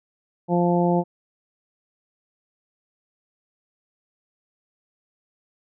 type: harmonic tone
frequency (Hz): 174.61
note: F3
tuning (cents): 0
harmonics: 1 / 2 / 3 / 4 / 5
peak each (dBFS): -20 / -23 / -25 / -26 / -27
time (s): 0.48-1.04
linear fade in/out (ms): 50
effects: none